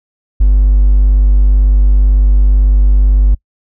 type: tone with hard clipping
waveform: triangle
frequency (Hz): 49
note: G1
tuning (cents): 0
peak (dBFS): -5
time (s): 0.4-3.35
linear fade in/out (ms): 10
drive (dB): 4
effects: noise-tail reverb RT60 0.1 s tail -25 dB re dry